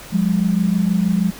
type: tone pair together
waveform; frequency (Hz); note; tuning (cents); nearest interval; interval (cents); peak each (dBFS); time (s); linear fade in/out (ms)
sine; 178.85 / 205.2; F3 / G#3; +41 / -21; major second; 238; -17; 0.12-1.31; 20
effects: pink hiss -37 dBFS RMS until 1.39 s

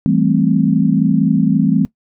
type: chord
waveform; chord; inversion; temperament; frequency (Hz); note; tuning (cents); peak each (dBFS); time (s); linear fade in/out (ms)
sine; A minor seventh; second; equal; 164.81 / 196 / 220 / 261.6; E3 / G3 / A3 / C4; 0 / 0 / 0 / 0; -16; 0.06-1.85; 0
effects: noise-tail reverb RT60 0.1 s tail -20 dB re dry

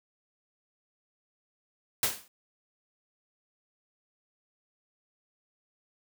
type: noise with exponential decay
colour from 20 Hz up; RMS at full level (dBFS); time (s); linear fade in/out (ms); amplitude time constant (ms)
white; -23; 2.03-2.28; 2; 53
effects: high-pass 60 Hz 12 dB/octave

